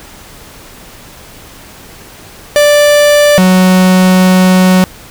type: tone pair in turn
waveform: 45% pulse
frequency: 587.3 / 184.99 Hz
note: D5 / F#3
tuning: 0 / 0 cents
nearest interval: octave + minor sixth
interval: 2000 cents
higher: first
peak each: -4 dBFS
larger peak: neither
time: 2.56-3.38 / 3.38-4.84 s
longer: second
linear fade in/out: 0 ms
effects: pink hiss -34 dBFS RMS until 5.1 s